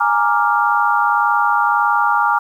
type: chord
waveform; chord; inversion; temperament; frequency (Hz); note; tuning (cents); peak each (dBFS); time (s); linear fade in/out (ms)
sine; Bb dominant seventh; third; equal; 830.6 / 932.3 / 1174.7 / 1396.9; Ab5 / Bb5 / D6 / F6; 0 / 0 / 0 / 0; -18; 0-2.39; 10
effects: 8-bit